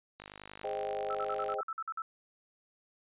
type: click train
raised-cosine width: 0.3 ms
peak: -29 dBFS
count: 69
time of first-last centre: 0.2-1.541 s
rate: 50.7 Hz
type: noise with exponential decay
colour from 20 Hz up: violet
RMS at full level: -48 dBFS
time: 0.27-0.41 s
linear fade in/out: 2 ms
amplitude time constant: 30 ms
type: chord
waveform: sine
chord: Ab major seventh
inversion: none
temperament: equal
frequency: 415.3 / 523.3 / 622.3 / 784 Hz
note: Ab4 / C5 / Eb5 / G5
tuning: 0 / 0 / 0 / 0 cents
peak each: -39 / -39 / -39 / -38 dBFS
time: 0.64-1.61 s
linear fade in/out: 2 ms
type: tone bursts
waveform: sine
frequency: 1318.5 Hz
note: E6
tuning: in tune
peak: -34 dBFS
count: 10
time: 1.1-2.02 s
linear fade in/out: 2 ms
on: 47 ms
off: 50 ms
effects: resampled to 8000 Hz